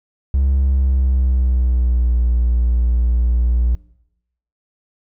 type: tone with pitch glide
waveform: triangle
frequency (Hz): 67.7 to 59.62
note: C#2 to A#1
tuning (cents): -40 to +40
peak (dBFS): -10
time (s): 0.34-3.75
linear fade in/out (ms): 0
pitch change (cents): -220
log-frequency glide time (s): 0.58-2.17
effects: noise-tail reverb RT60 0.8 s tail -22 dB re dry + tanh soft clip ceiling -6 dBFS